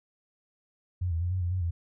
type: tone with pitch steps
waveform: sine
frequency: 90.2 / 82.3 / 88.2 / 92.8 / 87.5 / 92.4 / 84.9 Hz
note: F#2 / E2 / F2 / F#2 / F2 / F#2 / F2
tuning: -44 / -2 / +18 / +6 / +4 / -2 / -48 cents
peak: -26 dBFS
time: 1.01-1.71 s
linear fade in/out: 10 ms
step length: 100 ms
effects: none